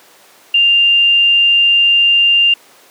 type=tone; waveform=sine; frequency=2794 Hz; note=F7; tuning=in tune; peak=-7 dBFS; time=0.54-2.54 s; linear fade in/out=5 ms; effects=pink hiss -44 dBFS RMS until 2.9 s + high-pass 400 Hz 12 dB/octave

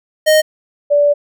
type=tone pair in turn; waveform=square / sine; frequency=620 / 581 Hz; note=D#5 / D5; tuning=-6 / -19 cents; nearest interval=minor second; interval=113 cents; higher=first; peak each=-8 dBFS; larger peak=neither; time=0.26-0.42 / 0.9-1.14 s; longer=second; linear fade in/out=20 ms; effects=none

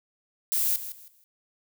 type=noise with echo; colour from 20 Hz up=violet; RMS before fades=-25 dBFS; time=0.52-0.76 s; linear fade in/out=0 ms; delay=160 ms; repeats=3; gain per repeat=-12 dB; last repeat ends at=1.24 s; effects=none

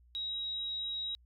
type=tone; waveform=sine; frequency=3826 Hz; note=A#7; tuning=44 cents sharp; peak=-34 dBFS; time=0.15-1.15 s; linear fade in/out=0 ms; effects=added 60 Hz sine -59 dBFS peak until 1.25 s + MP3 96 kbps

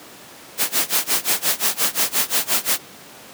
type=noise with tremolo; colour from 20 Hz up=white; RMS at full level=-17 dBFS; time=0.57-2.79 s; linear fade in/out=50 ms; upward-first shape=sine; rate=5.7 Hz; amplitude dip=95%; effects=pink hiss -41 dBFS RMS until 3.33 s + high-pass 200 Hz 12 dB/octave

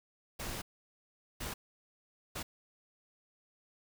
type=noise bursts at uneven times; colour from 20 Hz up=pink; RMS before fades=-40 dBFS; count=3; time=0.39-0.62 / 1.4-1.54 / 2.35-2.43 s; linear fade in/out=10 ms; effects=none

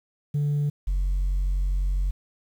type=tone pair in turn; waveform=sine; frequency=145.8 / 46.03 Hz; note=D3 / F#1; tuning=-12 / -8 cents; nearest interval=octave + minor sixth; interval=1996 cents; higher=first; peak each=-19 dBFS; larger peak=neither; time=0.34-0.7 / 0.87-2.11 s; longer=second; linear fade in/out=10 ms; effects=tanh soft clip ceiling -20 dBFS + 9-bit

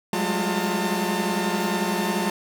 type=tone cluster; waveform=sawtooth; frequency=182.9 / 200.6 / 211.8 / 351.3 / 901 Hz; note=F#3 / G3 / G#3 / F4 / A5; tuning=-20 / +40 / +34 / +10 / +41 cents; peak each=-25 dBFS; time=0.13-2.3 s; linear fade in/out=2 ms; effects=none

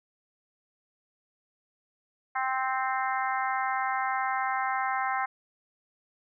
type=harmonic tone; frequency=261.6 Hz; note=C4; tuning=in tune; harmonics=3 / 4 / 5 / 6 / 7 / 8; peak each=-30 / -32 / -34 / -36 / -37 / -38 dBFS; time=2.35-5.26 s; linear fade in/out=10 ms; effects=none

